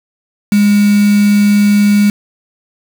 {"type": "tone with quantisation", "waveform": "sine", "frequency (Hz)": 205.3, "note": "G#3", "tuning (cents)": -20, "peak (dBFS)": -6, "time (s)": [0.52, 2.1], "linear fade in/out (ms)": 2, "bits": 3, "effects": []}